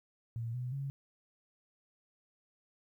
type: tone with pitch steps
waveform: sine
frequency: 115.5 / 124.8 / 138 Hz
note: A#2 / B2 / C#3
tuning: -16 / +19 / -7 cents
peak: -35 dBFS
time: 0.36-0.9 s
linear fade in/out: 0 ms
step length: 180 ms
effects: 12-bit